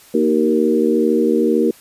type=harmonic tone with a mistuned harmonic; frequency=77.78 Hz; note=D#2; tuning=in tune; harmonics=3 / 4 / 5 / 6; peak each=-18 / -18 / -18 / -18 dBFS; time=0.14-1.71 s; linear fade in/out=5 ms; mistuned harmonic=5; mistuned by=-19 cents; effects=white hiss -46 dBFS RMS until 1.8 s + resampled to 32000 Hz